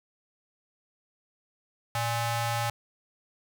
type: ring-modulated tone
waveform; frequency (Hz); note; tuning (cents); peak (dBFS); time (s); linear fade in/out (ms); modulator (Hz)
sawtooth; 470; A#4; +14; -20; 1.95-2.7; 2; 355
effects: none